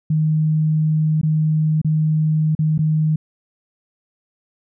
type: tone with dropouts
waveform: sine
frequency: 155.56 Hz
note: D#3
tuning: in tune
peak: -14 dBFS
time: 0.1-3.16 s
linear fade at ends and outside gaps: 5 ms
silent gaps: 1.214-1.231 / 1.816-1.846 / 2.551-2.59 / 2.779-2.789 s
effects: none